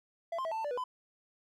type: tone with pitch steps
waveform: triangle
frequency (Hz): 671 / 1051 / 650 / 885 / 892 / 585 / 491.7 / 1010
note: E5 / C6 / E5 / A5 / A5 / D5 / B4 / B5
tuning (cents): +31 / +7 / -24 / +10 / +23 / -7 / -8 / +39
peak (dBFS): -31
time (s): 0.32-0.84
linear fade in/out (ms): 5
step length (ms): 65
effects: none